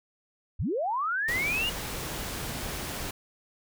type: linear sweep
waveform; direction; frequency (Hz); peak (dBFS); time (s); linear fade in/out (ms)
sine; up; 44.35 to 2914; -26; 0.59-1.7; 10
type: noise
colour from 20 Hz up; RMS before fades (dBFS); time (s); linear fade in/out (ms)
pink; -35; 1.28-3.11; 5
effects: none